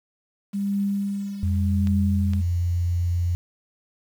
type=tone with tremolo; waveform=sine; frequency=200 Hz; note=G3; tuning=35 cents sharp; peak=-20 dBFS; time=0.53-2.42 s; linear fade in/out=20 ms; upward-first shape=triangle; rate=0.87 Hz; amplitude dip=70%
type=tone with vibrato; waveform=sine; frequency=87.31 Hz; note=F2; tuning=in tune; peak=-20 dBFS; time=1.43-3.35 s; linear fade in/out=0 ms; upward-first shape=triangle; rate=7.6 Hz; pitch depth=9 cents each way
type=clicks; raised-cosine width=0.2 ms; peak=-21 dBFS; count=2; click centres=1.872 / 2.335 s
effects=8-bit